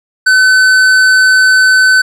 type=tone with hard clipping; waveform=triangle; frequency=1517 Hz; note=F#6; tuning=43 cents sharp; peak=-6 dBFS; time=0.26-2.02 s; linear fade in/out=10 ms; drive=14 dB; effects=none